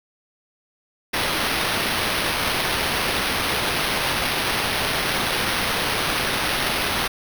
violet noise with sample-and-hold, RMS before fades -23 dBFS, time 1.13-7.08 s, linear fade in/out 10 ms, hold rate 7350 Hz, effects none

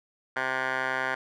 10% pulse tone with band-pass filter, 130.6 Hz, C3, 3 cents flat, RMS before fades -29 dBFS, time 0.36-1.15 s, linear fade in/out 5 ms, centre 1400 Hz, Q 6.9, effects none

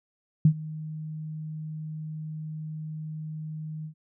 sine tone with ADSR envelope, 155.56 Hz, D#3, in tune, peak -12 dBFS, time 0.45-3.94 s, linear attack 3 ms, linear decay 76 ms, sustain -21 dB, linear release 89 ms, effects none

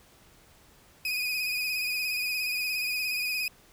30% pulse tone with vibrato, 2489 Hz, D#7, in tune, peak -25 dBFS, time 1.05-3.48 s, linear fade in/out 2 ms, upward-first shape sine, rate 17 Hz, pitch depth 44 cents each way, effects pink hiss -58 dBFS RMS until 3.72 s

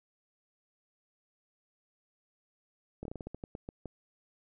slowing click train, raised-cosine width 2 ms, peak -27 dBFS, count 12, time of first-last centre 3.03-3.857 s, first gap 23 ms, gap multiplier 1.22, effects none

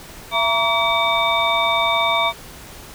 sine tone cluster, 673 / 937 / 1143 / 2287 / 3631 Hz, E5 / A#5 / D6 / D7 / A#7, +36 / +9 / -47 / -47 / -46 cents, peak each -22 dBFS, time 0.31-2.33 s, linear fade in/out 50 ms, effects pink hiss -39 dBFS RMS until 2.94 s

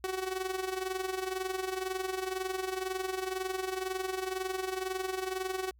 sawtooth tone with amplitude modulation, 375.5 Hz, F#4, 26 cents sharp, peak -26 dBFS, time 0.04-5.71 s, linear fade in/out 0 ms, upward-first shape sine, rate 22 Hz, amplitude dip 70%, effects added 60 Hz sine -58 dBFS peak until 5.79 s

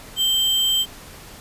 sine tone with sample-and-hold, 3136 Hz, G7, in tune, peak -16 dBFS, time 0.16-0.86 s, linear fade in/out 50 ms, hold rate 11025 Hz, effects pink hiss -41 dBFS RMS until 1.4 s + resampled to 32000 Hz

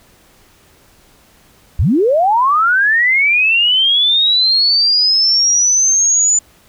sine linear sweep, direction up, 51.4 to 7040 Hz, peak -9 dBFS, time 1.79-6.39 s, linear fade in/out 5 ms, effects pink hiss -49 dBFS RMS until 6.68 s

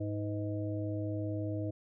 harmonic tone with a mistuned harmonic, 104.7 Hz, G#2, 15 cents sharp, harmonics 1 / 3 / 5 / 6, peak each -35 / -37 / -44 / -43 dBFS, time 0-1.71 s, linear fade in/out 10 ms, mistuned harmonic 5, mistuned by -69 cents, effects none

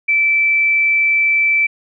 sine tone, 2324 Hz, D7, 19 cents flat, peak -11 dBFS, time 0.08-1.67 s, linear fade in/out 10 ms, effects none

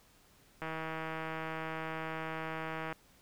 click train, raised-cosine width 0.5 ms, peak -24 dBFS, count 370, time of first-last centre 0.62-2.926 s, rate 160 Hz, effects pink hiss -64 dBFS RMS until 3.21 s

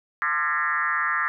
sine tone with frequency modulation, 1514 Hz, F#6, 39 cents sharp, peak -21 dBFS, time 0.22-1.28 s, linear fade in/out 0 ms, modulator 156 Hz, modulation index 2.7, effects none

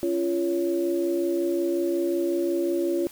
sine tone cluster, 278.8 / 344.3 / 559 Hz, C#4 / F4 / C#5, +10 / -25 / +14 cents, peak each -32 / -23 / -30 dBFS, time 0.03-3.07 s, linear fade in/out 0 ms, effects white hiss -47 dBFS RMS until 3.11 s

